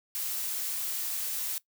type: noise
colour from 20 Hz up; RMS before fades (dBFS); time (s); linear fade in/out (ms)
blue; -33; 0.15-1.58; 0
effects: noise-tail reverb RT60 0.1 s tail -19 dB re dry